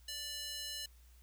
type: tone with high-pass filter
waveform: square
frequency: 588 Hz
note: D5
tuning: 2 cents sharp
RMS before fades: -43 dBFS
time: 0.08-0.86 s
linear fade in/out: 5 ms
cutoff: 3500 Hz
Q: 1.6
effects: added 60 Hz sine -58 dBFS peak until 1.22 s + white hiss -69 dBFS RMS until 1.22 s